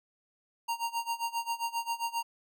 square tone with tremolo, 929 Hz, A#5, 6 cents flat, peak -29 dBFS, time 0.68-2.23 s, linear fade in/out 10 ms, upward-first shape sine, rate 7.5 Hz, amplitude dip 90%, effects none

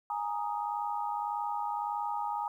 sine chord, Ab suspended second, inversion none, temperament equal, 830.6 / 932.3 / 1244.5 Hz, Ab5 / Bb5 / Eb6, 0 / 0 / 0 cents, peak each -34 / -35 / -39 dBFS, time 0.1-2.48 s, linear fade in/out 2 ms, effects 11-bit

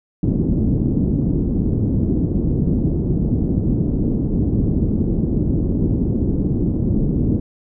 white low-pass noise, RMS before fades -18 dBFS, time 0.23-7.4 s, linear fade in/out 5 ms, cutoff 290 Hz, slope 24 dB/octave, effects none

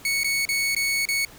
sawtooth tone with dropouts, 2217 Hz, C#7, in tune, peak -18 dBFS, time 0.05-1.25 s, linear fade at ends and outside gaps 2 ms, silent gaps 0.234-0.244 / 0.453-0.489 / 0.749-0.764 / 1.054-1.087 s, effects pink hiss -47 dBFS RMS until 1.38 s

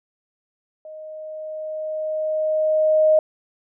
sine tone with level ramp, 622.3 Hz, D#5, in tune, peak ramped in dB -35 to -11 dBFS, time 0.85-3.19 s, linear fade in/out 2 ms, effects none

